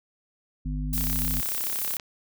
harmonic tone, 50.4 Hz, G1, 49 cents sharp, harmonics 1 / 3 / 5, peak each -28 / -33 / -35 dBFS, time 0.65-1.41 s, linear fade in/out 10 ms
violet noise, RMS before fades -29 dBFS, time 0.93-1.97 s, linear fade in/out 2 ms
click train, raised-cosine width 0.2 ms, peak -18 dBFS, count 35, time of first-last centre 0.98-1.998 s, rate 33.4 Hz
effects none

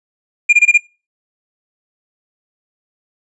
triangle tone bursts, 2411 Hz, D7, 45 cents sharp, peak -3 dBFS, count 5, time 0.49-0.779 s, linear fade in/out 10 ms, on 41 ms, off 21 ms, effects noise-tail reverb RT60 0.3 s tail -23 dB re dry + resampled to 22050 Hz

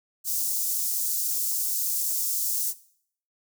white high-pass noise, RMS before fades -27 dBFS, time 0.24-2.74 s, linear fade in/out 50 ms, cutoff 5800 Hz, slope 24 dB/octave, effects noise-tail reverb RT60 0.6 s tail -18 dB re dry

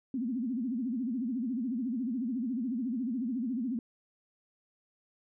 sine tone with vibrato, 244.4 Hz, B3, 18 cents flat, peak -30 dBFS, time 0.14-3.79 s, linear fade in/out 2 ms, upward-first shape sine, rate 14 Hz, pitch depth 190 cents each way, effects none

